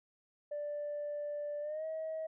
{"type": "tone with pitch glide", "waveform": "sine", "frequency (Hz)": [587.3, 636.8], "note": ["D5", "D#5"], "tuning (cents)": [0, 40], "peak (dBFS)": -35, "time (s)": [0.51, 2.27], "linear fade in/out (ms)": 10, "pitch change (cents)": 140, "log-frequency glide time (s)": [1.61, 1.85], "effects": ["tanh soft clip ceiling -33 dBFS"]}